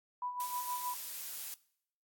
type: tone with tremolo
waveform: sine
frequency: 987.8 Hz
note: B5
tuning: in tune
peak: -34 dBFS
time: 0.22-0.94 s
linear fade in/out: 2 ms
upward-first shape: sine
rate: 6.4 Hz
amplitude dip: 60%
type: noise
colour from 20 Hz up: blue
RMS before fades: -42 dBFS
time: 0.4-1.54 s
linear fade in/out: 0 ms
effects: noise-tail reverb RT60 0.7 s tail -22 dB re dry + AAC 64 kbps